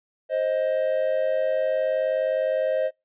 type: tone pair together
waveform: triangle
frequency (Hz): 526 / 625.5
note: C5 / D#5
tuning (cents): +9 / +9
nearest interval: minor third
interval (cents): 300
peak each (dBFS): -22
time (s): 0.29-2.91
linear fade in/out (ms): 50
effects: noise-tail reverb RT60 0.2 s tail -25 dB re dry + resampled to 8000 Hz

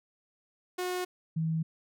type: tone pair in turn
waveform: sawtooth / sine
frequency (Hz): 362.7 / 161.12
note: F#4 / E3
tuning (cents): -34 / -39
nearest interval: octave + major second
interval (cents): 1405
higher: first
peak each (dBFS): -27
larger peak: neither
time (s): 0.78-1.05 / 1.36-1.63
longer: neither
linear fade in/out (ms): 10
effects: none

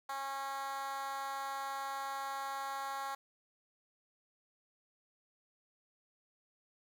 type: tone with high-pass filter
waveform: 10% pulse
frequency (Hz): 273.3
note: C#4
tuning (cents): -24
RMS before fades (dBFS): -40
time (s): 0.09-3.15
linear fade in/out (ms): 5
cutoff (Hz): 900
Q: 3.1
effects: 11-bit

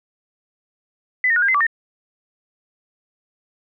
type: tone with pitch steps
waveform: sine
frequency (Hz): 2005 / 1843 / 1455 / 1608 / 2058 / 1157 / 1826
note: B6 / A#6 / F#6 / G6 / C7 / D6 / A#6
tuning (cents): +26 / -20 / -29 / +44 / -29 / -26 / -36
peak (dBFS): -14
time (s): 1.24-1.667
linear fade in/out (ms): 2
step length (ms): 61
effects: none

